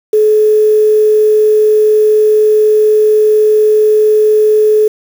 sine tone with quantisation, 427.9 Hz, A4, 48 cents flat, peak -5 dBFS, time 0.13-4.88 s, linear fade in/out 5 ms, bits 5, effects none

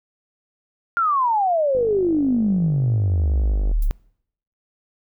sine exponential sweep, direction down, 1416 to 32.7 Hz, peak -16 dBFS, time 0.97-3.91 s, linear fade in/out 0 ms
click train, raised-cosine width 2 ms, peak -22 dBFS, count 100, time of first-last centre 1.75-3.714 s, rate 50.4 Hz
violet noise with exponential decay, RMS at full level -35 dBFS, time 3.82-3.94 s, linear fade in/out 5 ms, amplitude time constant 24 ms
effects noise-tail reverb RT60 0.7 s tail -24 dB re dry

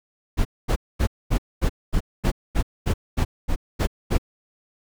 brown noise bursts, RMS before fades -19 dBFS, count 13, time 0.37-4.183 s, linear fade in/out 20 ms, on 81 ms, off 230 ms, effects none

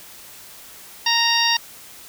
harmonic tone, 930 Hz, A#5, 4 cents flat, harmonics 1 / 2 / 3 / 4 / 5 / 6, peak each -23 / -23 / -23 / -23 / -23 / -23 dBFS, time 1.06-1.57 s, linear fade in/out 5 ms, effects white hiss -42 dBFS RMS until 2.08 s

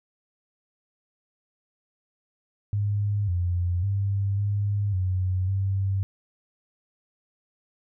sine tone with pitch steps, 102.6 / 88.4 / 99.3 / 101.9 / 92.6 / 97.2 Hz, G#2 / F2 / G2 / G#2 / F#2 / G2, -21 / +22 / +23 / -32 / +2 / -14 cents, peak -22 dBFS, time 2.73-6.03 s, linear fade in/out 0 ms, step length 550 ms, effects none

